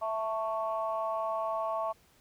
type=chord; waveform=sine; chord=A major; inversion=second; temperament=equal with one note detuned; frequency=659.3 / 886.1 / 1108.7 Hz; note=E5 / A5 / C#6; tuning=0 / +12 / 0 cents; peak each=-32 / -36 / -34 dBFS; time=0.01-1.93 s; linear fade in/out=20 ms; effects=tanh soft clip ceiling -21 dBFS + pink hiss -64 dBFS RMS until 2.2 s